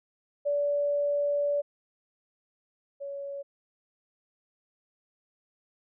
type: tone pair in turn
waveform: sine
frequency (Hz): 577 / 560.9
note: D5 / C#5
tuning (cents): -31 / +20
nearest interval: unison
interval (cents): 49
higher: first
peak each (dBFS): -24 / -34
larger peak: first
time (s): 0.45-1.62 / 3-3.43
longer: first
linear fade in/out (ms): 20
effects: none